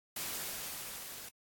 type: noise with level ramp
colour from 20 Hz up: white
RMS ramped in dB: -38 to -47 dBFS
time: 0.16-1.29 s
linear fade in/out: 5 ms
effects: AAC 64 kbps